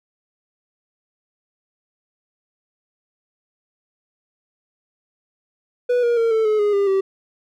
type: tone with pitch steps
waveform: triangle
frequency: 490.9 / 474.5 / 458.6 / 443.2 / 428.3 / 414 / 400.1 / 386.7 Hz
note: B4 / A#4 / A#4 / A4 / A4 / G#4 / G4 / G4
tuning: -10 / +31 / -28 / +13 / -47 / -5 / +35 / -24 cents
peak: -13 dBFS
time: 5.89-7.01 s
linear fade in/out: 10 ms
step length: 140 ms
effects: none